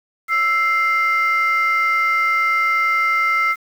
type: tone pair together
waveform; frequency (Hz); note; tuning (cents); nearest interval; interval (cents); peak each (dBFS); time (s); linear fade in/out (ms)
sine; 1324.2 / 2093; E6 / C7; +7 / 0; minor sixth; 793; -16; 0.28-3.56; 50
effects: tanh soft clip ceiling -10 dBFS + 7-bit

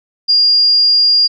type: tone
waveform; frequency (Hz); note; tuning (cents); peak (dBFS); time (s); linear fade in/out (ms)
sine; 4820; D8; +44; -7; 0.28-1.28; 20
effects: none

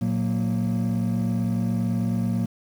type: tone cluster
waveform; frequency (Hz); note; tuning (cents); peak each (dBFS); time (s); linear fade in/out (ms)
triangle; 115.3 / 182.6 / 231.8; A#2 / F#3 / A#3; -19 / -23 / -10; -23; 0.01-2.46; 10
effects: tanh soft clip ceiling -15 dBFS + 8-bit

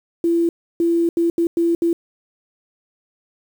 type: tone bursts at uneven times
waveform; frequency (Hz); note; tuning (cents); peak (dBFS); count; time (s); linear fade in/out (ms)
sine; 337.7; E4; +42; -14; 6; 0.24-0.49 / 0.8-1.09 / 1.17-1.3 / 1.38-1.47 / 1.57-1.75 / 1.82-1.93; 2
effects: 7-bit

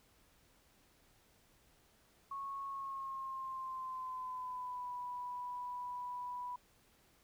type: tone with pitch glide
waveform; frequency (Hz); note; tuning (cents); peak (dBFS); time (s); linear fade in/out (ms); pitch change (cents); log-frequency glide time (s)
sine; 1100 to 985.7; C#6 to B5; -14 to -4; -40; 2.31-6.56; 5; -190; 2.66-4.92
effects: pink hiss -69 dBFS RMS until 7.23 s

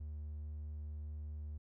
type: tone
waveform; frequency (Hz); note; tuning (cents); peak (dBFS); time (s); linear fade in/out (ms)
triangle; 75.4; D2; +46; -39; 0-1.58; 10
effects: tanh soft clip ceiling -35 dBFS

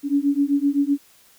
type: beating tone pair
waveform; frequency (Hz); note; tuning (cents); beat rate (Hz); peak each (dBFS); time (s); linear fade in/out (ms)
sine; 279.4 / 287.2; C#4 / D4; +14 / -39; 7.8; -20; 0.03-0.98; 50
effects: white hiss -54 dBFS RMS until 1.38 s

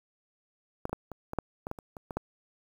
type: clicks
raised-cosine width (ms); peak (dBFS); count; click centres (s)
1; -17 / -30 / -17 / -25 / -22 / -13 / -21 / -20 / -29 / -28 / -23 / -16; 12; 0.854 / 0.895 / 0.93 / 1.117 / 1.334 / 1.387 / 1.669 / 1.714 / 1.788 / 1.968 / 2.108 / 2.17
effects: 8-bit

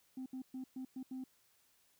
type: tone bursts at uneven times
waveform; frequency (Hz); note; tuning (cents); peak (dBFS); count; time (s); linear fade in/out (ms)
sine; 259.5; C4; -14; -39; 6; 0.17-0.26 / 0.33-0.42 / 0.54-0.64 / 0.76-0.85 / 0.96-1.03 / 1.11-1.24; 5
effects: tanh soft clip ceiling -39 dBFS + white hiss -72 dBFS RMS until 1.99 s

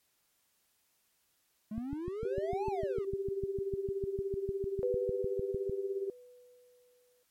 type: exponential two-way sweep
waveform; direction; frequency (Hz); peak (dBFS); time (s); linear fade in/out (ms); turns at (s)
triangle; up then down; 207.7 to 893 to 378.7; -34; 1.71-3.05; 5; 2.67
type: click train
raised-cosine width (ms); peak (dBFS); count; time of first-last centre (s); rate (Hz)
5; -27; 27; 1.78-5.696; 6.64
type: tone with tremolo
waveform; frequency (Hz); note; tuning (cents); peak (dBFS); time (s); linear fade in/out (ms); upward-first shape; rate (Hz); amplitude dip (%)
sine; 392; G4; 0; -30; 2.25-6.1; 2; sine; 17; 65
type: tone with exponential decay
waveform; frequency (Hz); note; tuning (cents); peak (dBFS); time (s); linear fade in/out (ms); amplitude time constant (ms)
sine; 493.9; B4; 0; -29; 4.83-7.23; 0; 520
effects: white hiss -74 dBFS RMS until 7.3 s + MP3 64 kbps

